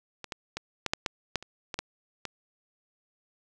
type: clicks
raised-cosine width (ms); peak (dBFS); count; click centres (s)
0.2; -21 / -17 / -16 / -11 / -8 / -11 / -10 / -26 / -17 / -13 / -17; 11; 0.243 / 0.322 / 0.57 / 0.863 / 0.935 / 1.062 / 1.357 / 1.426 / 1.742 / 1.79 / 2.253
effects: none